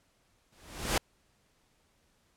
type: noise with exponential growth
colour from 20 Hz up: pink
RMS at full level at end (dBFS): -25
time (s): 0.52-0.98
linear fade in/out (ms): 5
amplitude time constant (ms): 100
effects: pink hiss -70 dBFS RMS until 2.36 s + low-pass 11000 Hz 12 dB/octave